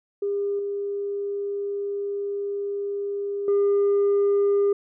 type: tone with level steps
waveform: sine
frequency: 402.9 Hz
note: G4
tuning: 48 cents sharp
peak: -22 / -25 / -15 dBFS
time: 0.22-4.73 s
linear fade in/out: 5 ms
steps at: 0.59 / 3.48 s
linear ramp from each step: 2 ms
effects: tanh soft clip ceiling -16 dBFS